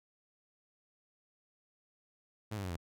sawtooth tone with pitch steps, 107.6 / 99.24 / 91.53 / 84.42 Hz, A2 / G2 / F#2 / E2, -38 / +22 / -18 / +42 cents, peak -33 dBFS, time 2.51-2.766 s, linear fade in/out 10 ms, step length 64 ms, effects none

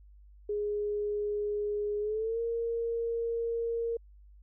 sine tone with pitch glide, 415.3 to 463.5 Hz, G#4 to A#4, 0 to -10 cents, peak -29 dBFS, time 0.49-3.97 s, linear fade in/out 5 ms, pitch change +190 cents, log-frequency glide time 2-2.4 s, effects added 50 Hz sine -52 dBFS peak until 4.42 s

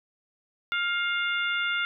harmonic tone with a mistuned harmonic, 701 Hz, F5, 6 cents sharp, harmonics 2 / 3 / 4 / 5, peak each -27 / -31 / -33 / -35 dBFS, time 0.72-1.85 s, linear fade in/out 0 ms, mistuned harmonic 3, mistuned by +22 cents, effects none

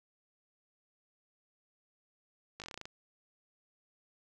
slowing click train, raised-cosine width 0.2 ms, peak -26 dBFS, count 10, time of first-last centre 2.6-2.855 s, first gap 18 ms, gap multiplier 1.11, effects none

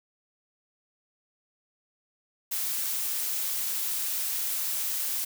blue noise, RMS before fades -30 dBFS, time 2.51-5.25 s, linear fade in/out 10 ms, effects none

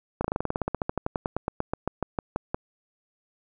slowing click train, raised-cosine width 1 ms, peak -12 dBFS, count 27, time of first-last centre 0.21-2.545 s, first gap 34 ms, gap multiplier 1.07, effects none

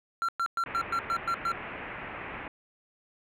triangle tone bursts, 1364 Hz, F6, 41 cents flat, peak -24 dBFS, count 8, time 0.22-1.518 s, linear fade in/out 0 ms, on 66 ms, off 110 ms
white low-pass noise, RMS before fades -40 dBFS, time 0.66-2.48 s, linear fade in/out 2 ms, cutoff 2500 Hz, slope 48 dB/octave
effects none

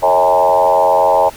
sine tone with frequency modulation, 729 Hz, F#5, 26 cents flat, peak -8 dBFS, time 0.02-1.3 s, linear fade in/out 20 ms, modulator 88 Hz, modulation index 2.5, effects pink hiss -36 dBFS RMS until 1.36 s

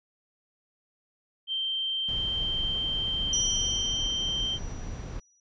sine tone, 3136 Hz, G7, in tune, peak -27 dBFS, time 1.47-4.59 s, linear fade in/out 50 ms
brown noise, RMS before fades -36 dBFS, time 2.08-5.2 s, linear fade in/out 5 ms
sine tone with exponential decay, 5840 Hz, F#8, 24 cents flat, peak -24 dBFS, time 3.33-5.4 s, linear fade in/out 2 ms, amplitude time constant 450 ms
effects resampled to 16000 Hz

